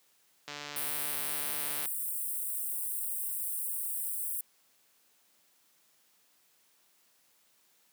click train, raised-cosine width 0.2 ms, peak -23 dBFS, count 202, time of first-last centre 0.48-1.857 s, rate 146 Hz
white high-pass noise, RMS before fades -35 dBFS, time 0.76-4.41 s, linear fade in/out 5 ms, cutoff 8200 Hz, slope 96 dB/octave
effects white hiss -68 dBFS RMS until 7.92 s + high-pass 150 Hz 12 dB/octave

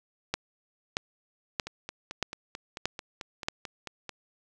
two click trains, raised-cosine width 0.2 ms, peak -10 / -20 dBFS, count 6 / 12, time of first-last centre 0.34-3.485 / 1.67-4.093 s, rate 1.59 / 4.54 Hz, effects none

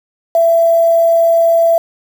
sine tone with quantisation, 668 Hz, E5, 23 cents sharp, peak -7 dBFS, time 0.35-1.78 s, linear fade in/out 2 ms, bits 5, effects none

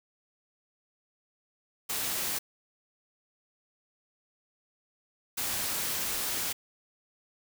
white noise bursts at uneven times, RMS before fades -32 dBFS, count 2, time 1.89-2.39 / 5.37-6.53 s, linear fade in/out 10 ms, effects none

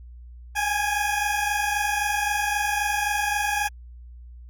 20% pulse tone pair together, 813 / 836.8 Hz, G#5 / G#5, -37 / +13 cents, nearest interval unison, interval 50 cents, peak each -21 / -20 dBFS, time 0.55-3.69 s, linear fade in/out 20 ms, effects added 60 Hz sine -40 dBFS peak until 4.49 s + AAC 64 kbps

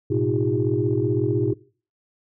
sine tone cluster, 110.3 / 126.1 / 314.9 / 357 / 402.6 Hz, A2 / B2 / D#4 / F4 / G4, +5 / +36 / +21 / +38 / +46 cents, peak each -25 dBFS, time 0.1-1.54 s, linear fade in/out 10 ms, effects noise-tail reverb RT60 0.4 s tail -20 dB re dry + tanh soft clip ceiling -8 dBFS

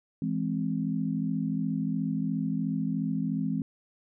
sine chord, E augmented, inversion none, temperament equal, 164.81 / 207.7 / 261.6 Hz, E3 / G#3 / B#3, 0 / 0 / 0 cents, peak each -31 dBFS, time 0.22-3.62 s, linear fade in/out 2 ms, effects none

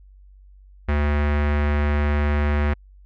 square tone with low-pass filter, 73.42 Hz, D2, in tune, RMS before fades -20 dBFS, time 0.88-2.74 s, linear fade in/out 10 ms, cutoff 2000 Hz, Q 2.1, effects added 48 Hz sine -45 dBFS peak until 3.05 s

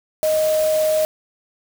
sine tone in noise, 622.3 Hz, D#5, in tune, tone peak -15 dBFS, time 0.23-1.05 s, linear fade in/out 0 ms, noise white, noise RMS -30 dBFS, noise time 0.23-1.05 s, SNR +12 dB, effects none

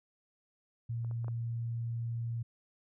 sine tone, 116.54 Hz, A#2, in tune, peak -33 dBFS, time 0.89-2.43 s, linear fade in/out 10 ms
clicks, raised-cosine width 1 ms, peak -41 / -39 / -37 / -32 dBFS, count 4, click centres 1.047 / 1.112 / 1.245 / 1.282 s
effects none

